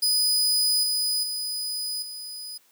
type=tone with level steps; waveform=sawtooth; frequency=4978 Hz; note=D#8; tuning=in tune; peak=-17 / -20 / -25 / -32 dBFS; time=0.02-2.58 s; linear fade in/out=10 ms; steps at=0.83 / 1.23 / 2.02 s; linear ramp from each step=5 ms; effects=white hiss -61 dBFS RMS until 2.71 s + high-pass 200 Hz 12 dB/octave